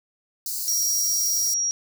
white high-pass noise, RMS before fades -29 dBFS, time 0.46-1.54 s, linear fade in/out 2 ms, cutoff 4200 Hz, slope 96 dB/octave
sine tone, 5670 Hz, F8, 25 cents sharp, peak -21 dBFS, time 0.68-1.71 s, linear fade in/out 0 ms
effects none

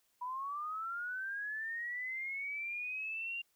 sine linear sweep, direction up, 972 to 2794 Hz, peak -37 dBFS, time 0.21-3.42 s, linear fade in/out 10 ms, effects white hiss -75 dBFS RMS until 3.55 s

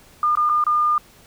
sine tone with dropouts, 1210 Hz, D#6, 49 cents flat, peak -15 dBFS, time 0.23-0.98 s, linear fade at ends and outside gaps 2 ms, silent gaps 0.353-0.372 / 0.492-0.496 / 0.64-0.666 s, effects pink hiss -50 dBFS RMS until 1.26 s

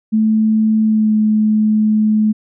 sine tone with pitch glide, 218.2 to 214.8 Hz, A3 to A3, -14 to -41 cents, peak -10 dBFS, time 0.12-2.33 s, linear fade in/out 20 ms, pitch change -27 cents, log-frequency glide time 0.83-1.14 s, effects none

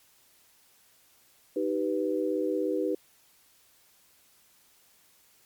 sine chord, Eb augmented, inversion none, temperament equal with one note detuned, 311.1 / 387.7 / 493.9 Hz, Eb4 / G4 / B4, 0 / -19 / 0 cents, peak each -30 dBFS, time 1.56-2.95 s, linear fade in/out 5 ms, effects white hiss -62 dBFS RMS until 5.45 s + MP3 96 kbps

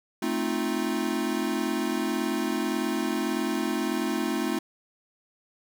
square chord, F dominant seventh, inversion first, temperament equal, 220 / 261.6 / 311.1 / 349.2 Hz, A3 / C4 / Eb4 / F4, 0 / 0 / 0 / 0 cents, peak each -32 dBFS, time 0.22-4.59 s, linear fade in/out 5 ms, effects none

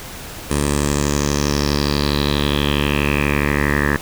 10% pulse tone with low-pass filter sweep, 72.3 Hz, D2, 27 cents flat, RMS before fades -18 dBFS, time 0.5-3.97 s, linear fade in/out 5 ms, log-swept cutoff 9500 to 1700 Hz, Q 5.4, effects pink hiss -33 dBFS RMS until 4.01 s

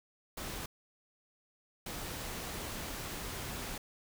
pink noise bursts at uneven times, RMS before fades -41 dBFS, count 2, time 0.37-0.66 / 1.86-3.78 s, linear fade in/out 5 ms, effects none

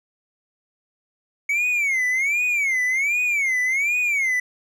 triangle tone with vibrato, 2220 Hz, C#7, 2 cents sharp, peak -17 dBFS, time 1.49-4.4 s, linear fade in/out 5 ms, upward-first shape sine, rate 1.3 Hz, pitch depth 190 cents each way, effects none

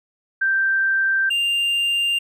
sine / triangle tone pair in turn, 1568 / 2794 Hz, G6 / F7, 0 / 0 cents, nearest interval minor seventh, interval 1000 cents, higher second, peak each -16 dBFS, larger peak neither, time 0.41-1.3 / 1.3-2.19 s, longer neither, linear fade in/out 10 ms, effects none

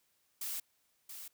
blue noise with echo, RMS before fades -39 dBFS, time 0.41-0.6 s, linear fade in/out 5 ms, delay 680 ms, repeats 1, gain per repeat -8 dB, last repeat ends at 1.28 s, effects white hiss -75 dBFS RMS until 1.33 s

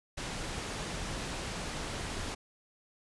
pink low-pass noise, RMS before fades -38 dBFS, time 0.17-2.35 s, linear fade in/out 10 ms, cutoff 8500 Hz, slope 12 dB/octave, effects resampled to 24000 Hz

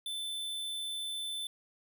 square tone, 3526 Hz, A7, 3 cents sharp, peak -36 dBFS, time 0.06-1.47 s, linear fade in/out 2 ms, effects 12-bit

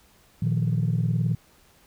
sine chord, Bb suspended fourth, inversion none, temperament equal, 116.54 / 155.56 / 174.61 Hz, Bb2 / Eb3 / F3, 0 / 0 / 0 cents, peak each -23 / -24 / -27 dBFS, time 0.42-1.35 s, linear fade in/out 5 ms, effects tanh soft clip ceiling -15 dBFS + pink hiss -58 dBFS RMS until 1.86 s

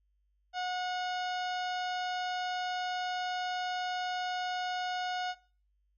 harmonic tone with a mistuned harmonic, 728 Hz, F#5, 28 cents flat, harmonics 1 / 2 / 3 / 4 / 5 / 6 / 7 / 8 / 9, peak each -33 / -40 / -48 / -45 / -47 / -50 / -49 / -61 / -57 dBFS, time 0.53-5.35 s, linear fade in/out 50 ms, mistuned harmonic 8, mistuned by +41 cents, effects noise-tail reverb RT60 0.4 s tail -19 dB re dry + added 50 Hz sine -70 dBFS peak until 5.97 s

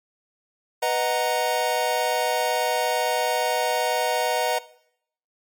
square chord, B major seventh, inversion none, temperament equal, 493.9 / 622.3 / 740 / 932.3 Hz, B4 / D#5 / F#5 / A#5, 0 / 0 / 0 / 0 cents, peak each -27 dBFS, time 0.82-4.59 s, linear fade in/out 10 ms, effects noise-tail reverb RT60 0.7 s tail -19 dB re dry + MP3 96 kbps

